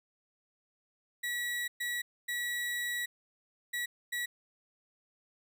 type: tone bursts at uneven times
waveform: 35% pulse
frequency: 1933 Hz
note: B6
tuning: 38 cents flat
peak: -31 dBFS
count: 5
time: 1.23-1.68 / 1.8-2.02 / 2.28-3.06 / 3.73-3.86 / 4.12-4.26 s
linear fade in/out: 10 ms
effects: none